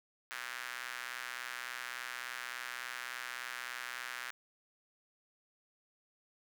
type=tone with high-pass filter; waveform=square; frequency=61.74 Hz; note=B1; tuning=in tune; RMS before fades=-43 dBFS; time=0.31-4.31 s; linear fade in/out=0 ms; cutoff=1600 Hz; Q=2.3; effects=none